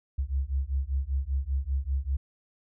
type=beating tone pair; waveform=sine; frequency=65.41 / 70.51 Hz; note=C2 / C#2; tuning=0 / +30 cents; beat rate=5.1 Hz; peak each=-29 dBFS; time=0.18-2.17 s; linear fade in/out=10 ms; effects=none